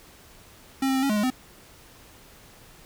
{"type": "tone with pitch steps", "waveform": "square", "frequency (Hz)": [268.4, 265.9, 263.6, 276.2, 210.9, 207.5, 256.2], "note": ["C4", "C4", "C4", "C#4", "G#3", "G#3", "C4"], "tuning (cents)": [44, 28, 13, -6, 27, -1, -36], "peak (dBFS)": -22, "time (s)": [0.82, 1.303], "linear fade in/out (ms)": 5, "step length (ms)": 69, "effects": ["pink hiss -51 dBFS RMS until 2.85 s"]}